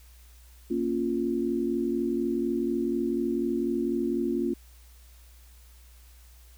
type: chord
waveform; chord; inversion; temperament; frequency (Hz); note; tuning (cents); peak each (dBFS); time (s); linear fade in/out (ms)
sine; Bb minor; none; equal; 233.1 / 277.2 / 349.2; Bb3 / Db4 / F4; 0 / 0 / 0; -30 / -30 / -28; 0.7-4.54; 10
effects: added 60 Hz sine -50 dBFS peak until 6.57 s + white hiss -59 dBFS RMS until 6.57 s